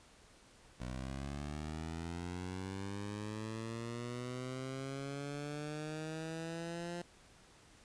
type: linear sweep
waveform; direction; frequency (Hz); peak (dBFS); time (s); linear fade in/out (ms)
15% pulse; up; 61.1 to 174.61; -34; 0.8-7.02; 5
effects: pink hiss -62 dBFS RMS until 7.84 s + resampled to 22050 Hz